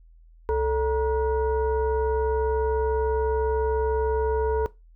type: tone with frequency modulation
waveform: sine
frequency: 440 Hz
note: A4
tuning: in tune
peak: -20 dBFS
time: 0.49-4.66 s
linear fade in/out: 0 ms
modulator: 507 Hz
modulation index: 0.84
effects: noise-tail reverb RT60 0.2 s tail -18 dB re dry + added 41 Hz sine -49 dBFS peak until 4.95 s